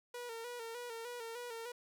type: tone with vibrato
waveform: sawtooth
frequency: 470.9 Hz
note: A#4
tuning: 18 cents sharp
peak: -39 dBFS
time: 0.14-1.72 s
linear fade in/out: 5 ms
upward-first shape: square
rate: 3.3 Hz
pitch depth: 54 cents each way
effects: none